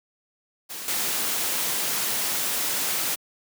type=noise with level steps; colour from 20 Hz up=white; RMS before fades=-35 / -26 dBFS; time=0.69-3.16 s; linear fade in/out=20 ms; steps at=0.88 s; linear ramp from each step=2 ms; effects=high-pass 150 Hz 12 dB/octave